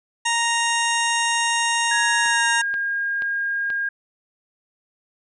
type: harmonic tone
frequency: 932.3 Hz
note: A#5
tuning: in tune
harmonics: 1 / 2 / 3 / 4 / 6 / 7 / 8 / 9 / 10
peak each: -23 / -24 / -26 / -29 / -32 / -29 / -35 / -34 / -33 dBFS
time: 0.25-2.62 s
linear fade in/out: 10 ms
type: tone with pitch glide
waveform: sine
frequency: 1671 to 1619.7 Hz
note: G#6 to G#6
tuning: +10 to -44 cents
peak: -21 dBFS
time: 1.91-3.89 s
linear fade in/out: 5 ms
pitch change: -54 cents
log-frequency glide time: 2.25-2.46 s
type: click train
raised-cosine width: 0.3 ms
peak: -20 dBFS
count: 4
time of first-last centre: 2.26-3.702 s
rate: 2.08 Hz
effects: none